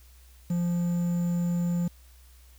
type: tone with quantisation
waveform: triangle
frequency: 173.8 Hz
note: F3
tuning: 8 cents flat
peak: -22 dBFS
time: 0.5-1.88 s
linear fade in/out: 5 ms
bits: 8
effects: added 62 Hz sine -51 dBFS peak until 2.58 s + white hiss -60 dBFS RMS until 2.58 s